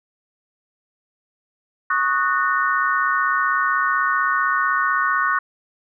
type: chord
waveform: sine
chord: D# minor seventh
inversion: third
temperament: equal with one note detuned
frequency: 1108.7 / 1244.5 / 1480 / 1827.3 Hz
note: C#6 / D#6 / F#6 / A#6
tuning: 0 / 0 / 0 / -35 cents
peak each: -21 / -24 / -21 / -25 dBFS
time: 1.9-5.39 s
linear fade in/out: 5 ms
effects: none